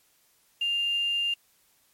sine tone with quantisation, 2800 Hz, F7, 4 cents sharp, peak -24 dBFS, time 0.61-1.34 s, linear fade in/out 5 ms, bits 8, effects white hiss -65 dBFS RMS until 1.93 s + MP3 64 kbps

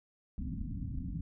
pink low-pass noise, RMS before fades -38 dBFS, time 0.38-1.21 s, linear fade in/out 2 ms, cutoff 280 Hz, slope 96 dB/octave, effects none

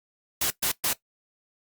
white noise bursts, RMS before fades -25 dBFS, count 3, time 0.41-0.932 s, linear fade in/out 5 ms, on 94 ms, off 120 ms, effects noise-tail reverb RT60 0.1 s tail -17 dB re dry + Opus 48 kbps

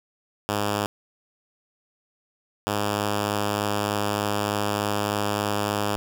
5% pulse tone bursts at uneven times, 103.3 Hz, G#2, 9 cents flat, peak -12 dBFS, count 2, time 0.49-0.86 / 2.67-5.96 s, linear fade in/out 0 ms, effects none

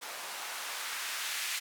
blue noise with band-pass filter sweep, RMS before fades -38 dBFS, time 0.01-1.6 s, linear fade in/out 20 ms, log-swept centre 710 to 2100 Hz, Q 1, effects none

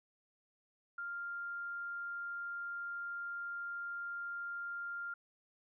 sine tone, 1396.9 Hz, F6, in tune, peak -39 dBFS, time 0.98-5.14 s, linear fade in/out 5 ms, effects none

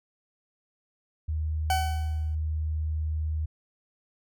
sine tone, 77.78 Hz, D#2, in tune, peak -26 dBFS, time 1.28-3.46 s, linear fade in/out 10 ms
40% pulse tone with exponential decay, 756 Hz, F#5, 37 cents sharp, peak -21 dBFS, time 1.7-2.35 s, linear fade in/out 2 ms, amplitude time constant 140 ms
effects none

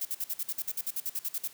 violet noise bursts, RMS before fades -32 dBFS, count 16, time 0.01-1.477 s, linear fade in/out 5 ms, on 42 ms, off 53 ms, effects white hiss -54 dBFS RMS until 1.53 s + high-pass 80 Hz 12 dB/octave

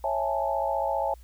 sine chord, A major seventh, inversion first, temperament just, 550 / 660 / 825 / 880 Hz, C#5 / E5 / G#5 / A5, -14 / +2 / -12 / 0 cents, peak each -30 dBFS, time 0.04-1.14 s, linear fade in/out 2 ms, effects added 60 Hz sine -46 dBFS peak until 1.23 s + white hiss -62 dBFS RMS until 1.23 s

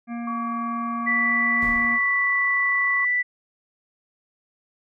harmonic tone, 235.5 Hz, A#3, 18 cents sharp, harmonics 1 / 3 / 5 / 7 / 9 / 10, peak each -28 / -38 / -42 / -45 / -47 / -48 dBFS, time 0.07-1.99 s, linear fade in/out 50 ms
sine tone with pitch glide, 1136 to 1108.1 Hz, C#6 to C#6, +42 to -1 cents, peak -27 dBFS, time 0.27-3.05 s, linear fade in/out 5 ms, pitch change -43 cents, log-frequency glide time 1.01-2.43 s
sine tone, 1975.5 Hz, B6, in tune, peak -19 dBFS, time 1.06-3.23 s, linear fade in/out 20 ms
brown noise with exponential decay, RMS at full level -32 dBFS, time 1.62-2.36 s, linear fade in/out 0 ms, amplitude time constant 160 ms
effects none

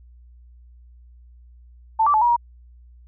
sine tone with pitch steps, 887 / 1163 / 865 / 958 / 949 Hz, A5 / D6 / A5 / A#5 / A#5, +14 / -17 / -30 / +47 / +31 cents, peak -14 dBFS, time 1.99-2.365 s, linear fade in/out 10 ms, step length 75 ms, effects added 60 Hz sine -45 dBFS peak until 3.07 s

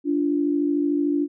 sine tone pair together, 290 / 343.4 Hz, D4 / F4, -22 / -29 cents, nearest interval minor third, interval 293 cents, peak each -20 / -25 dBFS, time 0.04-1.28 s, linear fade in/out 50 ms, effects none

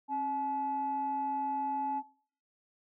sine tone pair together, 269.9 / 857 Hz, C#4 / A5, -46 / -46 cents, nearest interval octave + minor sixth, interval 2000 cents, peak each -38 / -30 dBFS, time 0.08-2.03 s, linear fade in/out 50 ms, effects noise-tail reverb RT60 0.5 s tail -22 dB re dry + tanh soft clip ceiling -25 dBFS

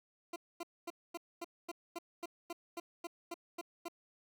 20% pulse tone bursts, 342.3 Hz, F4, 35 cents flat, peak -35 dBFS, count 14, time 0.33-3.884 s, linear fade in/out 5 ms, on 31 ms, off 240 ms, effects none

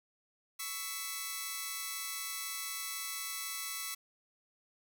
5% pulse tone cluster, 1116 / 1314 / 2004 Hz, C#6 / E6 / B6, +11 / -6 / +25 cents, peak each -31 dBFS, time 0.59-3.95 s, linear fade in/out 10 ms, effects none

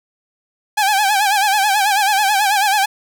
sawtooth tone with vibrato, 812 Hz, G#5, 39 cents flat, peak -9 dBFS, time 0.77-2.86 s, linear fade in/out 10 ms, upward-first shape sine, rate 9.2 Hz, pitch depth 99 cents each way, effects none

